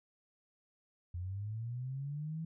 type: linear sweep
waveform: sine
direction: up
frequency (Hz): 85.4 to 164.3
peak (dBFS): -37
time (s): 1.14-2.45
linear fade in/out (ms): 5
effects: none